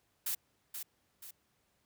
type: noise with echo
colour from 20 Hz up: blue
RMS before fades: -35 dBFS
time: 0.26-0.35 s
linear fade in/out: 5 ms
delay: 480 ms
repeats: 2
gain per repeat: -7 dB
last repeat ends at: 1.31 s
effects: pink hiss -75 dBFS RMS until 1.85 s + high-pass 60 Hz 12 dB/octave